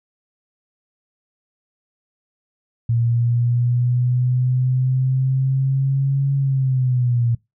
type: linear two-way sweep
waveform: sine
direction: up then down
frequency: 116.54 to 138.59 to 116.54 Hz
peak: -15 dBFS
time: 2.89-7.35 s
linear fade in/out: 5 ms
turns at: 6.35 s
effects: noise-tail reverb RT60 0.2 s tail -23 dB re dry